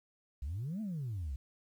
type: exponential two-way sweep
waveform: sine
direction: up then down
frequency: 61.74 to 227.3 to 61.74 Hz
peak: -34 dBFS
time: 0.42-1.36 s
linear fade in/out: 5 ms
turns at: 0.81 s
effects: tanh soft clip ceiling -33 dBFS + 11-bit